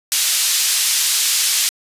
pink band-pass noise, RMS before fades -17 dBFS, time 0.12-1.69 s, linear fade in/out 0 ms, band 3900 to 12000 Hz, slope 12 dB/octave, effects resampled to 32000 Hz

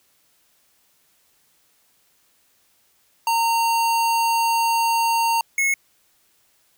square tone pair in turn, 920 / 2182 Hz, A#5 / C#7, -23 / -28 cents, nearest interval octave + minor third, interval 1495 cents, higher second, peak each -18 dBFS, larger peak neither, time 3.27-5.41 / 5.58-5.74 s, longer first, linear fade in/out 2 ms, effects white hiss -62 dBFS RMS until 6.77 s

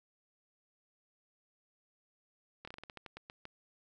slowing click train, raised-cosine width 0.3 ms, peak -30 dBFS, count 12, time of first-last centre 2.65-3.454 s, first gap 25 ms, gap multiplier 1.2, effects none

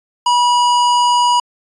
sine tone with hard clipping, 971 Hz, B5, 30 cents flat, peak -12 dBFS, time 0.26-1.4 s, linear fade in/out 5 ms, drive 17 dB, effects resampled to 22050 Hz

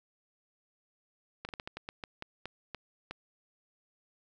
slowing click train, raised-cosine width 0.3 ms, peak -23 dBFS, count 12, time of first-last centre 1.45-3.11 s, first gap 39 ms, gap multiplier 1.25, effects none

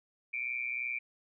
sine tone with amplitude modulation, 2349 Hz, D7, in tune, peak -29 dBFS, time 0.33-0.99 s, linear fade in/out 10 ms, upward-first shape sine, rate 123 Hz, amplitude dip 85%, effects none

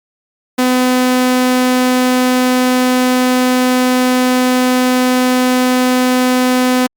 sawtooth tone, 252.8 Hz, B3, 41 cents sharp, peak -6 dBFS, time 0.58-6.87 s, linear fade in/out 10 ms, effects Opus 48 kbps

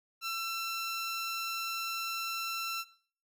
15% pulse tone, 1345 Hz, E6, 34 cents sharp, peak -27 dBFS, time 0.21-2.85 s, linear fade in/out 50 ms, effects noise-tail reverb RT60 0.5 s tail -20 dB re dry

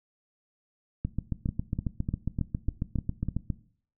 two click trains, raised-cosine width 5 ms, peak -17 / -16 dBFS, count 7 / 19, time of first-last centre 1.49-3.286 / 1.05-3.502 s, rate 3.34 / 7.34 Hz, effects noise-tail reverb RT60 0.5 s tail -17 dB re dry

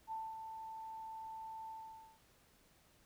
sine tone with ADSR envelope, 887 Hz, A5, 14 cents sharp, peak -39 dBFS, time 0.07-2.19 s, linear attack 48 ms, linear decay 230 ms, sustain -6 dB, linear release 500 ms, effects pink hiss -69 dBFS RMS until 3.05 s

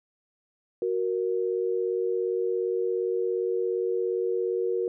sine tone pair together, 370 / 467.3 Hz, F#4 / A#4, 0 / +4 cents, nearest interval major third, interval 404 cents, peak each -27 / -27 dBFS, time 0.82-4.88 s, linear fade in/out 2 ms, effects none

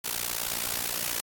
white noise with amplitude modulation, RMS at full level -27 dBFS, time 0.04-1.21 s, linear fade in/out 10 ms, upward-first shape sine, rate 58.9 Hz, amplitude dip 90%, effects AAC 64 kbps

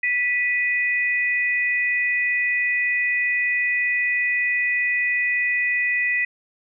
sine tone pair together, 1965.8 / 2489 Hz, B6 / D#7, -9 / 0 cents, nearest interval major third, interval 409 cents, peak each -20 / -24 dBFS, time 0.03-6.25 s, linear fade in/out 5 ms, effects none

